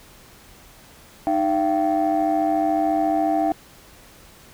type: tone cluster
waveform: sine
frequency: 308.4 / 675 / 769 Hz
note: D#4 / E5 / G5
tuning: -15 / +41 / -33 cents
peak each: -21 dBFS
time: 1.27-3.52 s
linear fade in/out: 0 ms
effects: tanh soft clip ceiling -12 dBFS + pink hiss -48 dBFS RMS until 4.53 s